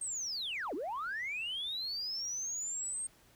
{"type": "linear two-way sweep", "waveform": "sine", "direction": "down then up", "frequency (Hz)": [8560, 260.6, 8560], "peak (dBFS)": -34, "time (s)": [0.01, 3.07], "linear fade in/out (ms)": 5, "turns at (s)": 0.74, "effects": ["tanh soft clip ceiling -32 dBFS", "pink hiss -64 dBFS RMS until 3.35 s"]}